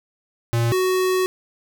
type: tone pair in turn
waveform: square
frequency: 117 / 371.5 Hz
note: A#2 / F#4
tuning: +7 / +7 cents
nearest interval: octave + minor sixth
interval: 2000 cents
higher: second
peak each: -18 dBFS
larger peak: neither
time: 0.53-0.72 / 0.72-1.26 s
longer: second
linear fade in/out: 0 ms
effects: none